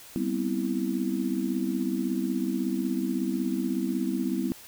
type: chord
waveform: sine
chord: C major seventh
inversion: second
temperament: just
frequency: 196.22 / 245.3 / 261.6 / 327 Hz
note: G3 / B3 / C4 / E4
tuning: +2 / -12 / 0 / -14 cents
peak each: -31 dBFS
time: 0.16-4.52 s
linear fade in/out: 0 ms
effects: white hiss -48 dBFS RMS until 4.67 s